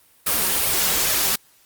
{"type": "noise with flanger", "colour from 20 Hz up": "white", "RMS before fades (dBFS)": -20, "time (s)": [0.26, 1.36], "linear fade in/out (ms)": 10, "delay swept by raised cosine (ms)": [1.6, 5.4], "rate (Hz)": 2.4, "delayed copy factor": 0.5, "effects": ["white hiss -56 dBFS RMS until 1.65 s", "Opus 32 kbps"]}